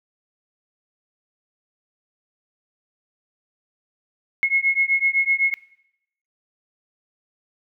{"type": "beating tone pair", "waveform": "sine", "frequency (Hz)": [2168, 2175.9], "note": ["C#7", "C#7"], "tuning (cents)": [-39, -33], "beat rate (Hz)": 7.9, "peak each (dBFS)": -20, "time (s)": [4.43, 5.54], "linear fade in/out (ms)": 0, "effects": ["noise-tail reverb RT60 0.8 s tail -21 dB re dry"]}